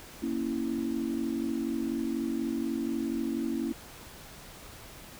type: chord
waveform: sine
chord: A# diminished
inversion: none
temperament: equal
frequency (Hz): 233.1 / 277.2 / 329.6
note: A#3 / C#4 / E4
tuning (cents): 0 / 0 / 0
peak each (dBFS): -33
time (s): 0.22-3.73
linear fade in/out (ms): 10
effects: pink hiss -48 dBFS RMS until 5.19 s